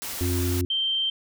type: noise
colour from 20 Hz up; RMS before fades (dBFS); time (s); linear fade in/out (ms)
white; -33; 0.02-0.61; 0
type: harmonic tone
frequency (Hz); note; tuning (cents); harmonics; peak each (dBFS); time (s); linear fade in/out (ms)
89.1; F2; +35; 1 / 3 / 4; -24 / -29 / -30; 0.21-0.65; 0
type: tone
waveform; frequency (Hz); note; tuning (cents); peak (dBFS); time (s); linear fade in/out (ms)
sine; 3136; G7; 0; -22; 0.7-1.1; 5
effects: none